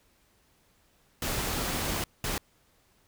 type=noise bursts at uneven times; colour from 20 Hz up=pink; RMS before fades=-31 dBFS; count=2; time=1.22-2.04 / 2.24-2.38 s; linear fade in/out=2 ms; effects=pink hiss -66 dBFS RMS until 3.07 s